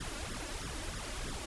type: noise with flanger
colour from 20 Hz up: pink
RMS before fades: -40 dBFS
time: 0-1.46 s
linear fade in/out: 10 ms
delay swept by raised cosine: 0.56 to 3.56 ms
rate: 3.1 Hz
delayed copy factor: +0.85
effects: resampled to 24000 Hz